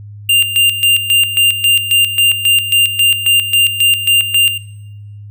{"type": "tone with tremolo", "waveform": "square", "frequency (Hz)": 2794, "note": "F7", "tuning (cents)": 0, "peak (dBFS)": -8, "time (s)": [0.29, 4.58], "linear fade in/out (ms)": 5, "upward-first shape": "square", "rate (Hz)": 3.7, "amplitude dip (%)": 70, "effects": ["noise-tail reverb RT60 0.9 s tail -18 dB re dry", "added 103 Hz sine -29 dBFS peak until 5.3 s"]}